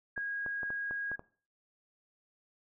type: tone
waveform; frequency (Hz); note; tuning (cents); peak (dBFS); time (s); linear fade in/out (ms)
sine; 1640; G#6; -22; -34; 0.16-1.16; 10
type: clicks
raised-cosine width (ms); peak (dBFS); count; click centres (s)
1; -30; 7; 0.178 / 0.463 / 0.632 / 0.704 / 0.91 / 1.116 / 1.194
effects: noise-tail reverb RT60 0.4 s tail -18 dB re dry